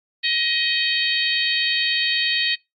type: harmonic tone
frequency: 629 Hz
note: D#5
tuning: 19 cents sharp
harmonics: 3 / 4 / 5 / 6 / 7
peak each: -25 / -25 / -25 / -25 / -25 dBFS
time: 0.23-2.56 s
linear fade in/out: 20 ms
effects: noise-tail reverb RT60 0.2 s tail -24 dB re dry + Opus 32 kbps